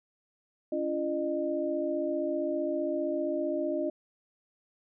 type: tone cluster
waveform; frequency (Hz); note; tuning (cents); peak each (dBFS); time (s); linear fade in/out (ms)
sine; 283.1 / 338.4 / 610; C#4 / E4 / D#5; +37 / +45 / -34; -34 / -32 / -31; 0.72-3.9; 5
effects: none